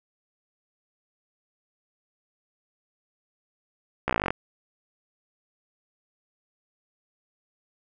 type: slowing click train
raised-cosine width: 0.5 ms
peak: -9 dBFS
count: 13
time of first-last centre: 4.08-4.305 s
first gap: 15 ms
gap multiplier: 1.04
effects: none